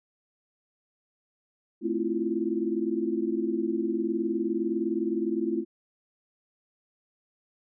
sine chord, F major seventh, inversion first, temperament equal, 220 / 261.6 / 329.6 / 349.2 Hz, A3 / C4 / E4 / F4, 0 / 0 / 0 / 0 cents, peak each -32 / -34 / -29 / -30 dBFS, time 1.81-5.65 s, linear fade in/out 50 ms, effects none

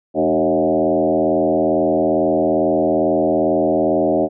sine tone with frequency modulation, 463.6 Hz, A#4, 10 cents flat, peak -13 dBFS, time 0.14-4.29 s, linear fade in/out 50 ms, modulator 82.3 Hz, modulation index 2.8, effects none

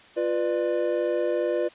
triangle chord, B diminished, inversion second, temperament equal with one note detuned, 349.2 / 493.9 / 596.2 Hz, F4 / B4 / D5, 0 / 0 / +26 cents, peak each -25 dBFS, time 0.16-1.69 s, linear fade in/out 20 ms, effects white hiss -51 dBFS RMS until 1.74 s + resampled to 8000 Hz

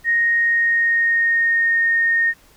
sine tone with pitch glide, 1864.7 to 1844.3 Hz, A#6 to A#6, 0 to -19 cents, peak -14 dBFS, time 0.04-2.34 s, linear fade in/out 50 ms, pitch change -19 cents, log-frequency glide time 0.37-1.8 s, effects pink hiss -52 dBFS RMS until 2.56 s

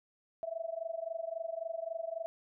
sine tone with amplitude modulation, 660 Hz, E5, 2 cents sharp, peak -32 dBFS, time 0.43-2.26 s, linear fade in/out 0 ms, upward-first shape sine, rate 23.7 Hz, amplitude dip 90%, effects none

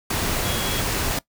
sine tone in noise, 3322 Hz, G#7, in tune, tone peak -31 dBFS, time 0.45-0.81 s, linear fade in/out 5 ms, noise pink, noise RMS -24 dBFS, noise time 0.1-1.19 s, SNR -10 dB, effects noise-tail reverb RT60 0.1 s tail -20 dB re dry

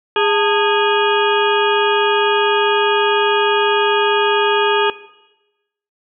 harmonic tone with a mistuned harmonic, 412.3 Hz, G#4, 13 cents flat, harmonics 1 / 2 / 3 / 4 / 6 / 7 / 8, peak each -16 / -19 / -21 / -22 / -24 / -24 / -25 dBFS, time 0.16-4.9 s, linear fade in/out 2 ms, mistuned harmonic 2, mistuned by +130 cents, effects noise-tail reverb RT60 1.0 s tail -17 dB re dry

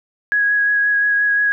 sine tone with vibrato, 1661.2 Hz, G#6, in tune, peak -13 dBFS, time 0.32-1.52 s, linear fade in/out 0 ms, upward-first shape sine, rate 5.7 Hz, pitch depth 13 cents each way, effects none

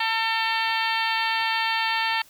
harmonic tone, 449.3 Hz, A4, 36 cents sharp, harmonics 2 / 3 / 4 / 5 / 6 / 7 / 8 / 9 / 10, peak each -26 / -33 / -28 / -32 / -30 / -32 / -35 / -38 / -35 dBFS, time 0-2.22 s, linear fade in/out 5 ms, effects white hiss -53 dBFS RMS until 2.29 s

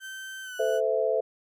35% pulse tone with pitch glide, 1548 to 1482.4 Hz, G6 to F#6, -22 to +3 cents, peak -35 dBFS, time 0-0.81 s, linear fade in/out 50 ms, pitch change -75 cents, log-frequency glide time 0.43-0.56 s
sine chord, A minor, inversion none, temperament equal with one note detuned, 440 / 515.5 / 659.3 Hz, A4 / C5 / E5, 0 / -26 / 0 cents, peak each -27 dBFS, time 0.59-1.21 s, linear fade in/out 10 ms
effects none

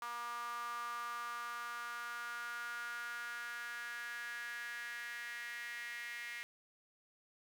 sawtooth tone with high-pass filter sweep, 238 Hz, A#3, 36 cents sharp, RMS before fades -44 dBFS, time 0.02-6.43 s, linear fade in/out 0 ms, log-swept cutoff 1100 to 2000 Hz, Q 6.5, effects none

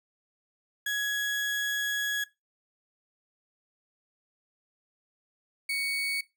35% pulse tone pair in turn, 1671 / 2231 Hz, G#6 / C#7, +10 / +11 cents, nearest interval perfect fourth, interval 501 cents, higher second, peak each -26 dBFS, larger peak neither, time 0.86-2.24 / 5.69-6.21 s, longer first, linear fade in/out 5 ms, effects noise-tail reverb RT60 0.2 s tail -18 dB re dry

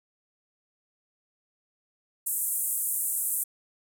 pink band-pass noise, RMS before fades -29 dBFS, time 2.26-3.44 s, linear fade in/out 10 ms, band 8300 to 15000 Hz, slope 48 dB/octave, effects none

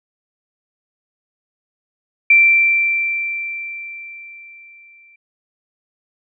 sine tone with exponential decay, 2349 Hz, D7, in tune, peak -6 dBFS, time 2.3-5.16 s, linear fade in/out 5 ms, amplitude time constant 620 ms, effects none

